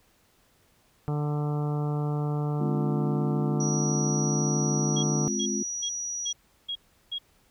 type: harmonic tone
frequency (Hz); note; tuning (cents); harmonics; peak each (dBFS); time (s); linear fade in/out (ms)
148; D3; +14; 1 / 2 / 3 / 4 / 5 / 6 / 7 / 8 / 9; -26 / -36 / -36 / -44 / -40 / -44 / -49 / -45 / -49; 1.08-5.28; 0
type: chord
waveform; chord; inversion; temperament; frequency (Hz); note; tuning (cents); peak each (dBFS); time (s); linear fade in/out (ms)
sine; F minor; first; just; 209.5 / 261.9 / 349.2; Ab3 / C4 / F4; +15 / +2 / 0; -30 / -33 / -33; 2.6-5.63; 5
type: tone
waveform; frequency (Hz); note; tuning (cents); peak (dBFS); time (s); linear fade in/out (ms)
sine; 5810; F#8; -32; -30; 3.6-6.33; 5
type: tone bursts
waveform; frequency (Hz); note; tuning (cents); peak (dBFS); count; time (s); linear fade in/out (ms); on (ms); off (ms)
sine; 3294; G#7; -15; -29; 6; 4.96-7.186; 10; 71; 360
effects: pink hiss -64 dBFS RMS until 7.5 s